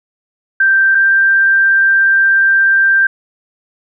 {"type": "tone pair in turn", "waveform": "sine", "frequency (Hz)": [1568, 1577.1], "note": ["G6", "G6"], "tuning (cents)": [0, 10], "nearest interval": "unison", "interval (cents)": 10, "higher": "second", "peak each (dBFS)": -7, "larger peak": "neither", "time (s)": [[0.6, 0.95], [0.95, 3.07]], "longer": "second", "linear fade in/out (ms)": 5, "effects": []}